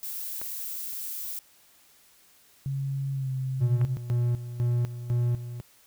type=noise; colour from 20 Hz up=violet; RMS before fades=-35 dBFS; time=0.03-1.39 s; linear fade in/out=0 ms
type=clicks; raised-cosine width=0.5 ms; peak=-25 dBFS; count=2; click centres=0.415 / 3.814 s
type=tone with pitch glide; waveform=sine; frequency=136.9 to 131.32 Hz; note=C#3 to C3; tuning=-21 to +7 cents; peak=-27 dBFS; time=2.66-3.97 s; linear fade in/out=0 ms; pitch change=-72 cents; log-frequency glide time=3.13-3.3 s
type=tone with tremolo; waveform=triangle; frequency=120.6 Hz; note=B2; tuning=41 cents flat; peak=-20 dBFS; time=3.6-5.61 s; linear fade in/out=20 ms; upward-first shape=square; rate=2 Hz; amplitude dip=75%
effects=white hiss -59 dBFS RMS until 5.86 s